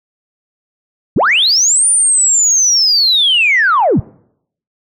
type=linear two-way sweep; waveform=sine; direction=up then down; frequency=76.6 to 9397 to 76.6 Hz; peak=-7 dBFS; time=1.16-4 s; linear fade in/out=5 ms; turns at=1.88 s; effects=noise-tail reverb RT60 0.7 s tail -24 dB re dry + tanh soft clip ceiling -3 dBFS